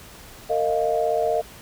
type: chord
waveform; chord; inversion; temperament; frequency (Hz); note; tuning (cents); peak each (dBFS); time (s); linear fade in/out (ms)
sine; Bb suspended fourth; none; equal with one note detuned; 457.6 / 622.3 / 698.5; Bb4 / Eb5 / F5; -32 / 0 / 0; -24 / -23 / -24; 0.49-1.42; 20
effects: pink hiss -44 dBFS RMS until 1.61 s